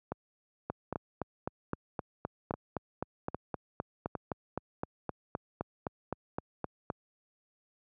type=two click trains; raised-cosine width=1 ms; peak=-20 / -19 dBFS; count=6 / 25; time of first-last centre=0.12-4.152 / 0.7-6.902 s; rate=1.24 / 3.87 Hz; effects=high-pass 80 Hz 12 dB/octave